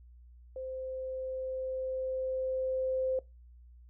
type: tone with level ramp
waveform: sine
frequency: 520 Hz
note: C5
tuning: 11 cents flat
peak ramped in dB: -37 to -28 dBFS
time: 0.56-3.19 s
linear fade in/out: 2 ms
effects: noise-tail reverb RT60 0.2 s tail -20 dB re dry + added 60 Hz sine -52 dBFS peak until 3.89 s